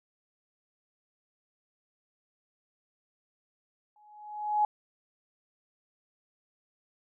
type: tone with exponential growth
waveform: sine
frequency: 841 Hz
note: G#5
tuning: 22 cents sharp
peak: -20 dBFS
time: 3.96-4.65 s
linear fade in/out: 2 ms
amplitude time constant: 150 ms
effects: none